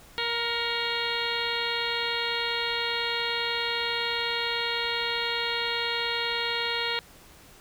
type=harmonic tone with a mistuned harmonic; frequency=469.8 Hz; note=A#4; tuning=13 cents sharp; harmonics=1 / 2 / 3 / 4 / 5 / 6 / 7 / 8 / 9; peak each=-35 / -35 / -35 / -35 / -35 / -35 / -35 / -35 / -35 dBFS; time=0.18-6.99 s; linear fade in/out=0 ms; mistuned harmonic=5; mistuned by=-67 cents; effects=pink hiss -52 dBFS RMS until 7.6 s